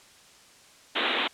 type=band-pass noise; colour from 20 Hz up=white; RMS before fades=-27 dBFS; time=0.95-1.28 s; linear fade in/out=10 ms; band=220 to 3800 Hz; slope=96 dB/octave; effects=white hiss -54 dBFS RMS until 1.33 s + low-pass 8000 Hz 12 dB/octave